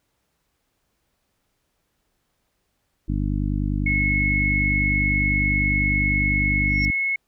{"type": "harmonic tone", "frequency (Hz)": 50, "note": "G1", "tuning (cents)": 35, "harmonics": [1, 2, 3, 4, 5, 6], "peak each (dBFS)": [-24, -27, -29, -30, -31, -32], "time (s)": [3.08, 6.91], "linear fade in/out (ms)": 10}
{"type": "tone", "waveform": "sine", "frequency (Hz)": 2184, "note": "C#7", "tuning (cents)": -26, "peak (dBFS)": -20, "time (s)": [3.86, 7.16], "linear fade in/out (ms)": 5}
{"type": "tone with exponential growth", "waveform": "sine", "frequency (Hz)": 5510, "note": "F8", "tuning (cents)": -24, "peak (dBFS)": -27, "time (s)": [6.67, 6.85], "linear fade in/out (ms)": 0, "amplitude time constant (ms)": 37}
{"effects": ["pink hiss -72 dBFS RMS until 7.27 s"]}